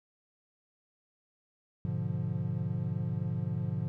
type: chord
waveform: triangle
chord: G# diminished seventh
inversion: none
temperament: equal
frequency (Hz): 103.83 / 123.47 / 146.83 / 174.61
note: G#2 / B2 / D3 / F3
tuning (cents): 0 / 0 / 0 / 0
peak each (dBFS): -34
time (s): 1.85-3.88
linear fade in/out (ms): 0
effects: none